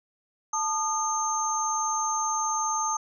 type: tone cluster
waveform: sine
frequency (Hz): 881 / 1226 / 6340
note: A5 / D#6 / G8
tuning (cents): +2 / -26 / +19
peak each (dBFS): -29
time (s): 0.53-2.97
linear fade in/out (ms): 5
effects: none